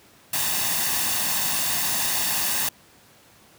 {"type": "noise with comb filter", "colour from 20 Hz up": "white", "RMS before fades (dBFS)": -24, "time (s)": [0.33, 2.69], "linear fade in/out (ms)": 5, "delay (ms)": 1.1, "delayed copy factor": 0.55, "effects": ["pink hiss -53 dBFS RMS until 3.58 s", "high-pass 100 Hz 12 dB/octave"]}